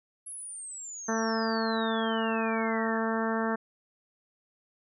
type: exponential sweep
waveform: sine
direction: down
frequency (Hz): 11000 to 1700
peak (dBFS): -38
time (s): 0.26-2.99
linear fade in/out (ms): 10
type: harmonic tone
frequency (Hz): 224.1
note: A3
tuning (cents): +32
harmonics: 1 / 2 / 3 / 4 / 5 / 6 / 7 / 8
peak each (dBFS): -30 / -33 / -35 / -36 / -37 / -38 / -38 / -39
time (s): 1.08-3.56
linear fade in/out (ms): 10
effects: none